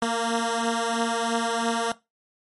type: beating tone pair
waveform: 10% pulse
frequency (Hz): 230 / 233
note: A#3 / A#3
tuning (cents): -23 / -1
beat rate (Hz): 3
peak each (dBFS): -16 / -20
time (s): 0.02-1.92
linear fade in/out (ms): 2
effects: noise-tail reverb RT60 0.2 s tail -17 dB re dry + MP3 48 kbps